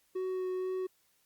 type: tone with vibrato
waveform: triangle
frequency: 371.2 Hz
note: F#4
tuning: 6 cents sharp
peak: -30 dBFS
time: 0.15-0.87 s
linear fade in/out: 10 ms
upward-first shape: sine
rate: 2.1 Hz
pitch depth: 10 cents each way
effects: white hiss -71 dBFS RMS until 1.25 s + Opus 48 kbps